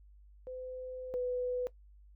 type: tone pair in turn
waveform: sine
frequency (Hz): 510 / 497.8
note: C5 / B4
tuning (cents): -44 / +14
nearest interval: unison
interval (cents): 42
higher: first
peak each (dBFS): -40 / -31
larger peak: second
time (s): 0.47-1.14 / 1.14-1.67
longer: first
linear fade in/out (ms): 0
effects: noise-tail reverb RT60 0.1 s tail -17 dB re dry + added 50 Hz sine -55 dBFS peak until 2.15 s